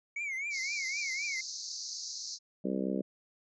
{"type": "tone with vibrato", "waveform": "triangle", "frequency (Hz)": 2217, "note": "C#7", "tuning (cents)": 0, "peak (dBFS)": -32, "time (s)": [0.16, 1.41], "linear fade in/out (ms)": 5, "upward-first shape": "triangle", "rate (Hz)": 3.9, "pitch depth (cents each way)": 150}
{"type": "band-pass noise", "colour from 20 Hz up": "white", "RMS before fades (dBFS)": -41, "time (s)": [0.5, 2.39], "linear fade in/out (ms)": 50, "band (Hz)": [4200, 6600], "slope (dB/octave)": 96}
{"type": "harmonic tone", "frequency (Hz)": 65.41, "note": "C2", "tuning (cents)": 0, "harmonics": [3, 4, 5, 6, 7, 8, 9], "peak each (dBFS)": [-34, -36, -38, -40, -41, -42, -43], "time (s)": [2.64, 3.02], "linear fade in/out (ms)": 10}
{"effects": ["resampled to 22050 Hz"]}